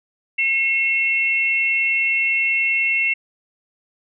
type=tone pair together; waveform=sine; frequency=2166 / 2705 Hz; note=C#7 / E7; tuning=-41 / +44 cents; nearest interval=major third; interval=385 cents; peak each=-19 dBFS; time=0.38-3.14 s; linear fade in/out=10 ms; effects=none